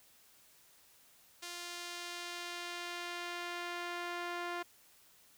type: tone with band-pass filter sweep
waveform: sawtooth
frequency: 349.2 Hz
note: F4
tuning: in tune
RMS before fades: -42 dBFS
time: 1.42-4.63 s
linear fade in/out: 10 ms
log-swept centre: 5500 to 1400 Hz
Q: 0.72
effects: white hiss -64 dBFS RMS until 5.37 s